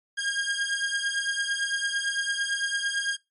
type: beating tone pair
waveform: sawtooth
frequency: 1616 / 1624.9 Hz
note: G#6 / G#6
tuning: -48 / -38 cents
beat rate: 8.9 Hz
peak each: -25 dBFS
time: 0.17-3.17 s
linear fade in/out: 20 ms
effects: noise-tail reverb RT60 0.2 s tail -22 dB re dry + MP3 48 kbps